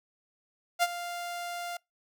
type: tone with ADSR envelope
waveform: sawtooth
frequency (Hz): 698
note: F5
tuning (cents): -1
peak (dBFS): -17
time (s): 0.79-1.77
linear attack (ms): 38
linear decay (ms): 38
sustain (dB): -14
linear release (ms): 4
effects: noise-tail reverb RT60 0.2 s tail -26 dB re dry